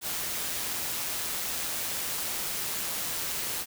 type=noise with amplitude modulation; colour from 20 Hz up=white; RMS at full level=-31 dBFS; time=0.01-3.66 s; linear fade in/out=50 ms; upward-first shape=sine; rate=166 Hz; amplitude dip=30%; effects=none

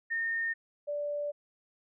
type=tone pair in turn; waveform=sine; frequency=1829 / 584.1 Hz; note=A#6 / D5; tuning=-33 / -10 cents; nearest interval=octave + minor sixth; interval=1977 cents; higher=first; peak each=-29 / -31 dBFS; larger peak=first; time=0.1-0.54 / 0.87-1.32 s; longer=second; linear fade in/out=20 ms; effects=none

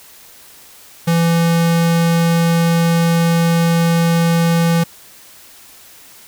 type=tone; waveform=square; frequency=167.7 Hz; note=E3; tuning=30 cents sharp; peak=-12 dBFS; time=1.07-4.84 s; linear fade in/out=10 ms; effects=white hiss -42 dBFS RMS until 6.27 s

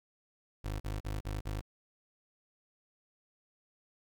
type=tone bursts; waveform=25% pulse; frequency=51.7 Hz; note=G#1; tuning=7 cents flat; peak=-31 dBFS; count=5; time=0.64-1.612 s; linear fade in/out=10 ms; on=160 ms; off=43 ms; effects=12-bit

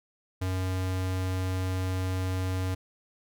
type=tone; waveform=square; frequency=93 Hz; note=F#2; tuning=9 cents sharp; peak=-28 dBFS; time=0.41-2.75 s; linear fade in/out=10 ms; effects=none

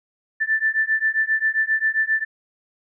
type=beating tone pair; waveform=sine; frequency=1762 / 1769.5 Hz; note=A6 / A6; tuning=+2 / +9 cents; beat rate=7.5 Hz; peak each=-21 dBFS; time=0.4-2.25 s; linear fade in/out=20 ms; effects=none

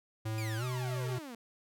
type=tone with pitch glide; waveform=square; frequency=110 to 126.36 Hz; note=A2 to B2; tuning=0 to +40 cents; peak=-34 dBFS; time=0.25-1.19 s; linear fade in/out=10 ms; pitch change=+240 cents; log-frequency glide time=0.57-0.64 s
type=exponential sweep; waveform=sawtooth; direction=down; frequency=2489 to 222.4 Hz; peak=-39 dBFS; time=0.38-1.35 s; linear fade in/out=2 ms
effects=none

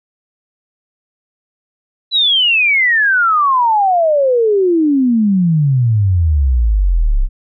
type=exponential sweep; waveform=sine; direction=down; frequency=4009 to 30.89 Hz; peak=-9 dBFS; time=2.11-7.29 s; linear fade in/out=50 ms; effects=none

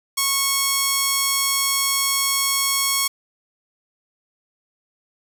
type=tone; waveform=5% pulse; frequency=1100 Hz; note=C#6; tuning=14 cents flat; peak=-6 dBFS; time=0.17-3.08 s; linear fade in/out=10 ms; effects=none

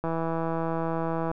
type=click train; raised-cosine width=1 ms; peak=-16 dBFS; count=210; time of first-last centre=0.04-1.314 s; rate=164 Hz; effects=none

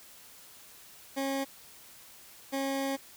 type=tone pair in turn; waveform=20% pulse; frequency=272.2 / 272.2 Hz; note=C#4 / C#4; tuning=-31 / -31 cents; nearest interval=unison; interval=0 cents; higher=neither; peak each=-25 dBFS; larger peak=neither; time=1.16-1.45 / 2.52-2.97 s; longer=second; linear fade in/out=20 ms; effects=white hiss -53 dBFS RMS until 3.16 s

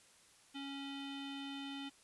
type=tone with low-pass filter; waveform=square; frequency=277.2 Hz; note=C#4; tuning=in tune; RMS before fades=-45 dBFS; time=0.54-1.9 s; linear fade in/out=20 ms; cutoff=3300 Hz; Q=7.4; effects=white hiss -65 dBFS RMS until 2.03 s + resampled to 24000 Hz

